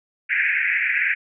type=band-pass noise; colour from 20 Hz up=pink; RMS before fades=-21 dBFS; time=0.29-1.15 s; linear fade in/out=20 ms; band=1600 to 2500 Hz; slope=96 dB/octave; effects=none